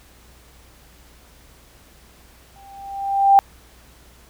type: tone with exponential growth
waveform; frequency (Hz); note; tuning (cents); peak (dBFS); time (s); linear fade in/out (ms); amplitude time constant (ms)
sine; 790; G5; +13; -6; 2.56-3.39; 0; 180
effects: added 60 Hz sine -51 dBFS peak until 4.29 s + pink hiss -51 dBFS RMS until 4.29 s